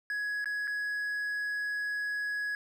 triangle tone with dropouts, 1674 Hz, G#6, 13 cents sharp, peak -29 dBFS, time 0.1-2.55 s, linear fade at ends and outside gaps 1 ms, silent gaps 0.444-0.457 / 0.673-0.677 s, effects none

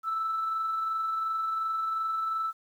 sine tone with amplitude modulation, 1318.5 Hz, E6, in tune, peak -25 dBFS, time 0.03-2.53 s, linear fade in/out 50 ms, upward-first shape sine, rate 22.8 Hz, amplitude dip 30%, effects tanh soft clip ceiling -23 dBFS + 10-bit

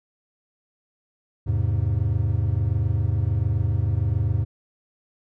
triangle chord, E augmented, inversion none, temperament equal, 82.41 / 103.83 / 130.81 Hz, E2 / G#2 / B#2, 0 / 0 / 0 cents, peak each -23 / -20 / -25 dBFS, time 1.46-4.45 s, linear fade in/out 20 ms, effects none

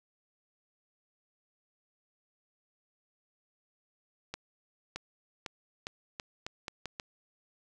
accelerating click train, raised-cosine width 0.2 ms, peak -20 dBFS, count 9, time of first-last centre 4.34-6.998 s, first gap 620 ms, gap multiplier 0.81, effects none

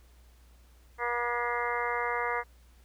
harmonic tone with a mistuned harmonic, 240 Hz, B3, 49 cents flat, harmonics 2 / 3 / 4 / 5 / 6 / 7 / 8 / 9, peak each -35 / -38 / -34 / -35 / -40 / -38 / -39 / -37 dBFS, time 0.98-2.44 s, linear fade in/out 50 ms, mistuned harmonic 9, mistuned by -57 cents, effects added 60 Hz sine -55 dBFS peak until 2.84 s + pink hiss -65 dBFS RMS until 2.84 s

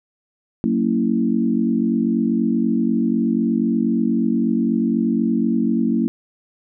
sine chord, F# dominant seventh, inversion none, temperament equal with one note detuned, 185 / 228.9 / 277.2 / 329.6 Hz, F#3 / A#3 / C#4 / E4, 0 / -31 / 0 / 0 cents, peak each -24 / -18 / -23 / -24 dBFS, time 0.64-6.08 s, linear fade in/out 0 ms, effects none

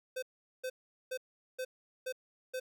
square tone bursts, 513 Hz, C5, 34 cents flat, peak -36 dBFS, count 6, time 0.16-2.6 s, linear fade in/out 10 ms, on 65 ms, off 410 ms, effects none

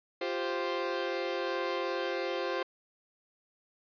sawtooth chord, F suspended second, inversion none, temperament equal, 349.2 / 392 / 523.3 Hz, F4 / G4 / C5, 0 / 0 / 0 cents, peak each -32 / -33 / -30 dBFS, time 0.21-2.63 s, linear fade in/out 5 ms, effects resampled to 11025 Hz

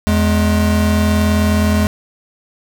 square tone pair together, 83.4 / 210.9 Hz, E2 / G#3, +21 / +27 cents, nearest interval octave + major third, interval 1606 cents, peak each -15 dBFS, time 0.07-1.87 s, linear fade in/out 0 ms, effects none

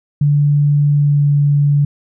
sine tone with pitch glide, 145.5 to 144.24 Hz, D3 to D3, -16 to -31 cents, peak -9 dBFS, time 0.21-1.85 s, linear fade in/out 5 ms, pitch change -15 cents, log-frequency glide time 0.9-1.29 s, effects none

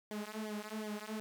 sawtooth tone with flanger, 213.3 Hz, G#3, 46 cents sharp, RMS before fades -42 dBFS, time 0.11-1.2 s, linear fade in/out 0 ms, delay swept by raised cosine 0.74 to 5.04 ms, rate 2.7 Hz, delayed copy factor -1, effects none

